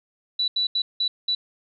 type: tone bursts at uneven times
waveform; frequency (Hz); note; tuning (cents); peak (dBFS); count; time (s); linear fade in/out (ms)
sine; 3951; B7; 0; -20; 5; 0.39-0.48 / 0.56-0.67 / 0.75-0.82 / 1-1.08 / 1.28-1.35; 5
effects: none